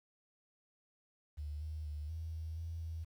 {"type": "tone with pitch steps", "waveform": "sine", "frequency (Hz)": [74.4, 77.8, 74.9, 81.2, 80.3, 82.8, 81.5], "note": ["D2", "D#2", "D2", "E2", "E2", "E2", "E2"], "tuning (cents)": [23, 0, 35, -26, -45, 8, -19], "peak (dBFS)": -39, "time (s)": [1.37, 3.05], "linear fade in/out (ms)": 20, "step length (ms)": 240, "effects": ["11-bit"]}